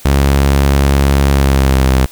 sawtooth tone with pitch glide, 69.3 to 65.41 Hz, C#2 to C2, 0 to 0 cents, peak -4 dBFS, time 0.05-2.06 s, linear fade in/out 5 ms, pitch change -100 cents, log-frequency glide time 1.31-1.93 s, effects white hiss -38 dBFS RMS until 2.11 s

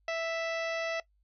harmonic tone, 659.3 Hz, E5, in tune, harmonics 1 / 2 / 3 / 4 / 5 / 6 / 7 / 8 / 9, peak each -32 / -41 / -38 / -41 / -48 / -50 / -51 / -50 / -52 dBFS, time 0.08-1 s, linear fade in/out 2 ms, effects noise-tail reverb RT60 0.1 s tail -19 dB re dry + added 50 Hz sine -67 dBFS peak until 1.23 s

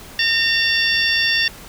harmonic tone with a mistuned harmonic, 915 Hz, A#5, 32 cents flat, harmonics 2 / 3 / 4 / 5 / 6, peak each -19 / -21 / -22 / -23 / -24 dBFS, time 0.19-1.48 s, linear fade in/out 2 ms, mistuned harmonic 4, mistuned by -77 cents, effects pink hiss -39 dBFS RMS until 1.68 s

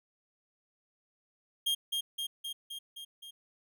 45% pulse tone with echo, 3224 Hz, G7, 48 cents sharp, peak -27 dBFS, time 1.66-1.75 s, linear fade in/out 10 ms, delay 260 ms, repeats 6, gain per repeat -3 dB, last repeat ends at 3.31 s, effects none

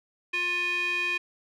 square tone with band-pass filter, 353.8 Hz, F4, 23 cents sharp, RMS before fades -28 dBFS, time 0.33-1.18 s, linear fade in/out 10 ms, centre 2400 Hz, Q 5.7, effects none

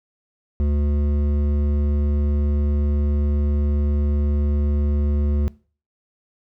sine tone with hard clipping, 72.7 Hz, D2, 17 cents flat, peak -19 dBFS, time 0.6-5.48 s, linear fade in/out 0 ms, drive 11 dB, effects noise-tail reverb RT60 0.4 s tail -21 dB re dry

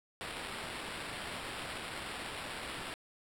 white noise with sample-and-hold, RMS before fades -42 dBFS, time 0.21-2.94 s, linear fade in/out 0 ms, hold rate 6300 Hz, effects low-pass 12000 Hz 12 dB/octave

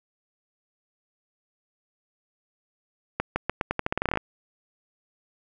accelerating click train, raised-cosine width 0.5 ms, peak -9 dBFS, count 16, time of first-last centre 3.2-4.173 s, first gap 160 ms, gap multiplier 0.85, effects none

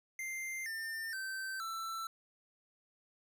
square tone with pitch steps, 2093 / 1801.1 / 1550 / 1333.8 Hz, C7 / A6 / G6 / E6, 0 / +40 / -20 / +20 cents, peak -39 dBFS, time 0.19-2.07 s, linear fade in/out 2 ms, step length 470 ms, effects none

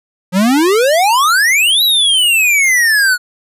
square exponential two-way sweep, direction up then down, 174.61 to 3978 to 1439 Hz, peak -9 dBFS, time 0.32-3.18 s, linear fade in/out 50 ms, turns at 1.83 s, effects resampled to 32000 Hz

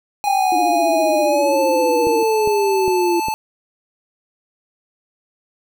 square tone with pitch glide, 826 to 875.1 Hz, G#5 to A5, -10 to -10 cents, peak -20 dBFS, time 0.24-3.34 s, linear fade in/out 0 ms, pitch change +100 cents, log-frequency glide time 1.24-1.59 s
sine exponential sweep, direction down, 797 to 340 Hz, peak -15 dBFS, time 0.27-3.2 s, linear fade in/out 5 ms
sine tone with vibrato, 322.6 Hz, E4, 37 cents flat, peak -21 dBFS, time 0.52-2.23 s, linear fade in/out 2 ms, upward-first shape sine, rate 15 Hz, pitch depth 140 cents each way
click train, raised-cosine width 2 ms, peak -14 dBFS, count 4, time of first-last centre 2.07-3.285 s, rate 2.47 Hz
effects none

